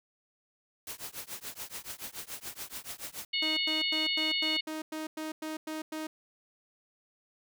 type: noise with tremolo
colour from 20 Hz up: white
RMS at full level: -38 dBFS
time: 0.87-3.25 s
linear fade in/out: 2 ms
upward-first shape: triangle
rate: 7 Hz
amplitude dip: 100%
type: harmonic tone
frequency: 729 Hz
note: F#5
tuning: 26 cents flat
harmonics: 3 / 4 / 5 / 6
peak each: -34 / -31 / -37 / -34 dBFS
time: 3.33-4.61 s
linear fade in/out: 10 ms
type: tone bursts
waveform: sawtooth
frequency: 312.5 Hz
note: D#4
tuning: 8 cents sharp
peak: -31 dBFS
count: 11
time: 3.42-6.07 s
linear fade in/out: 5 ms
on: 150 ms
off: 100 ms
effects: none